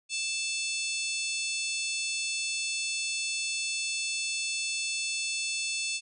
harmonic tone with a mistuned harmonic, 880 Hz, A5, in tune, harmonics 3 / 4 / 5 / 6 / 7 / 8 / 9 / 10, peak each -33 / -39 / -37 / -41 / -41 / -41 / -40 / -40 dBFS, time 0.09-6.01 s, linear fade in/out 50 ms, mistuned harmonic 8, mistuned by -68 cents, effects none

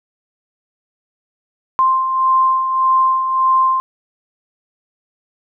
sine beating tone pair, 1046.5 / 1048.2 Hz, C6 / C6, 0 / +3 cents, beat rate 1.7 Hz, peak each -21 / -12 dBFS, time 1.79-3.8 s, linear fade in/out 0 ms, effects none

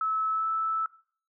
sine tone with pitch glide, 1300 to 1313.6 Hz, E6 to E6, -24 to -6 cents, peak -25 dBFS, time 0.01-0.86 s, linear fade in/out 2 ms, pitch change +18 cents, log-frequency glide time 0.31-0.47 s, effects noise-tail reverb RT60 0.5 s tail -20 dB re dry

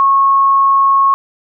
sine tone, 1095 Hz, C#6, 22 cents flat, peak -7 dBFS, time 0-1.14 s, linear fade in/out 0 ms, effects none

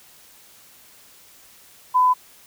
sine tone, 1005 Hz, B5, 30 cents sharp, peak -13 dBFS, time 1.94-2.14 s, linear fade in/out 20 ms, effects white hiss -50 dBFS RMS until 2.46 s

